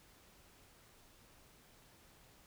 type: silence
effects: pink hiss -64 dBFS RMS until 2.46 s